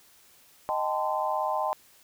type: chord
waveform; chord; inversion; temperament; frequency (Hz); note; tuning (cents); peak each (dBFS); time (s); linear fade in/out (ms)
sine; A half-diminished seventh; second; equal with one note detuned; 622.3 / 784 / 880 / 1030.3; Eb5 / G5 / A5 / C6; 0 / 0 / 0 / -27; -31; 0.69-1.73; 0
effects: white hiss -58 dBFS RMS until 2.03 s